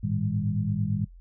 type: tone cluster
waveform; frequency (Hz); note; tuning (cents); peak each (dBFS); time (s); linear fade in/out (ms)
sine; 103.9 / 112.8 / 157.4 / 200.9; G#2 / A2 / D#3 / G3; +1 / +44 / +20 / +43; -30; 0.03-1.05; 10
effects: noise-tail reverb RT60 0.1 s tail -20 dB re dry + added 43 Hz sine -45 dBFS peak until 1.2 s